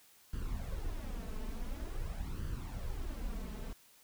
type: noise with flanger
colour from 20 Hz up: brown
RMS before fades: -39 dBFS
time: 0.33-3.73 s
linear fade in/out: 2 ms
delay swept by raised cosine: 0.64 to 4.64 ms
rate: 0.47 Hz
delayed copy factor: +0.7
effects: white hiss -63 dBFS RMS until 4.03 s